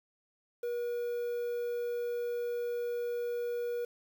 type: tone with quantisation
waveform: triangle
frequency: 480 Hz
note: B4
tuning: 49 cents flat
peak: -30 dBFS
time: 0.63-3.85 s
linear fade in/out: 5 ms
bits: 9
effects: none